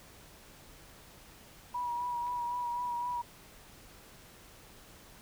sine tone with vibrato, 967 Hz, B5, 37 cents flat, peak -32 dBFS, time 1.74-3.22 s, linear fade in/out 10 ms, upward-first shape sine, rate 3.9 Hz, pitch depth 27 cents each way
clicks, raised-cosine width 0.3 ms, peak -38 dBFS, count 2, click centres 2.268 / 2.28 s
effects pink hiss -55 dBFS RMS until 5.21 s

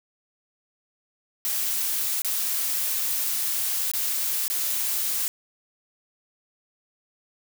blue noise with dropouts, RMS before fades -26 dBFS, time 1.45-5.28 s, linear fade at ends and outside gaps 0 ms, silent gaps 2.219-2.247 / 3.915-3.936 / 4.48-4.5 s, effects none

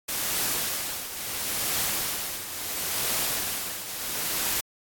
white noise with tremolo, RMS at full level -26 dBFS, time 0.08-4.61 s, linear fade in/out 10 ms, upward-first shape triangle, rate 0.73 Hz, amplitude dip 70%, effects AAC 64 kbps

